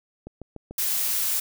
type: click train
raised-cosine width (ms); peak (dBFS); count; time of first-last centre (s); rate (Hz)
2; -24; 4; 0.27-0.71; 6.82
type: noise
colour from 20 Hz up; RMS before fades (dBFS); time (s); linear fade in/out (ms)
blue; -25; 0.78-1.4; 5
effects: none